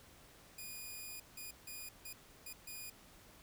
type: tone bursts at uneven times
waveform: 5% pulse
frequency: 2457 Hz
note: D#7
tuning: 22 cents flat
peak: -36 dBFS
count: 6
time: 0.58-1.2 / 1.37-1.51 / 1.67-1.89 / 2.05-2.13 / 2.46-2.53 / 2.67-2.9 s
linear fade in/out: 5 ms
effects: pink hiss -61 dBFS RMS until 3.42 s